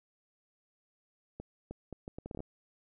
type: accelerating click train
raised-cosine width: 2 ms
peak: -28 dBFS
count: 11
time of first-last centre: 1.4-2.404 s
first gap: 310 ms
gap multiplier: 0.7
effects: none